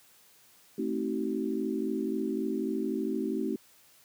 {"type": "chord", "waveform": "sine", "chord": "A diminished seventh", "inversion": "none", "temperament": "just", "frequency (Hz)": [220, 264, 316.8, 380.2], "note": ["A3", "C4", "Eb4", "Gb4"], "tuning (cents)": [0, 16, 31, 47], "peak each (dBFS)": -34, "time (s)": [0.78, 3.56], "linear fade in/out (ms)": 5, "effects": ["white hiss -60 dBFS RMS until 4.04 s", "high-pass 80 Hz 12 dB/octave"]}